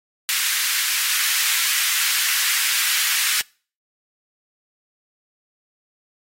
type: high-pass noise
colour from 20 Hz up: pink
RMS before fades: -21 dBFS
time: 0.29-3.41 s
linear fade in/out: 0 ms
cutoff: 1600 Hz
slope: 24 dB/octave
effects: noise-tail reverb RT60 0.4 s tail -25 dB re dry + AAC 48 kbps